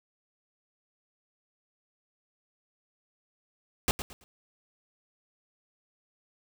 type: noise with echo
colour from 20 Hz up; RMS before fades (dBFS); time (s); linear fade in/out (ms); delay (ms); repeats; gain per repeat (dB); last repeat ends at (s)
pink; -25; 3.88-3.91; 0; 110; 3; -11; 4.24
effects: none